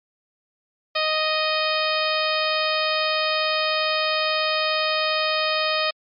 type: harmonic tone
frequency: 622.3 Hz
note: D#5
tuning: in tune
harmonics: 1 / 2 / 3 / 4 / 5 / 6 / 7 / 8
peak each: -25 / -26 / -30 / -27 / -30 / -30 / -30 / -31 dBFS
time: 0.95-5.91 s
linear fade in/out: 10 ms
effects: MP3 48 kbps